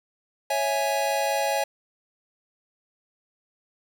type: chord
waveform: square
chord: C# minor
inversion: none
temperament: equal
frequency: 554.4 / 659.3 / 830.6 Hz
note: C#5 / E5 / G#5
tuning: 0 / 0 / 0 cents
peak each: -28 / -29 / -27 dBFS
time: 0.5-1.64 s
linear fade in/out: 5 ms
effects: none